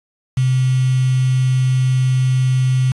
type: tone with quantisation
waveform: sine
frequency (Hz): 129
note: C3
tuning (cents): -24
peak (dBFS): -12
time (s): 0.37-2.92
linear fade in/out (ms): 5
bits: 5
effects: resampled to 24000 Hz